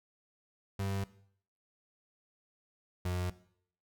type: tone pair in turn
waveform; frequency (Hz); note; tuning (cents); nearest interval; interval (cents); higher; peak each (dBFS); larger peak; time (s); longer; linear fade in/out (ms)
35% pulse; 98 / 89.9; G2 / F#2; 0 / -49; minor second; 149; first; -31 / -30; second; 0.79-1.04 / 3.05-3.3; neither; 5
effects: noise-tail reverb RT60 0.6 s tail -17 dB re dry